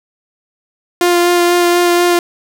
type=tone with vibrato; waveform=sawtooth; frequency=350 Hz; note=F4; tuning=4 cents sharp; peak=-5 dBFS; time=1.01-2.19 s; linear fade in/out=2 ms; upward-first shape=sine; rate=4.1 Hz; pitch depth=12 cents each way; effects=none